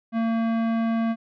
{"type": "tone with tanh clipping", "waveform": "sine", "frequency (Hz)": 227.4, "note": "A#3", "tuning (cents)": -43, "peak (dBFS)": -23, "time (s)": [0.12, 1.16], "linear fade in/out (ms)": 50, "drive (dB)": 17, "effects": []}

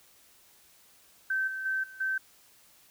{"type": "tone with level steps", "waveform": "sine", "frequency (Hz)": 1547, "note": "G6", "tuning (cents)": -23, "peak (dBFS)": [-26, -33, -27, -45, -27], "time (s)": [1.3, 2.18], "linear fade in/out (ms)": 5, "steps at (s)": [1.47, 1.65, 1.83, 2], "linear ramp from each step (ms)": 10, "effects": ["white hiss -60 dBFS RMS until 2.9 s"]}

